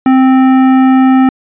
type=tone with hard clipping; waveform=sine; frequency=261.6 Hz; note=C4; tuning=in tune; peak=-6 dBFS; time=0.06-1.29 s; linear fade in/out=2 ms; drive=13 dB; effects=resampled to 8000 Hz